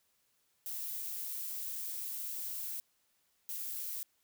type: noise bursts at uneven times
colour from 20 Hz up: violet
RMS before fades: -40 dBFS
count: 2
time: 0.66-2.8 / 3.49-4.03 s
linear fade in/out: 0 ms
effects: white hiss -75 dBFS RMS until 4.23 s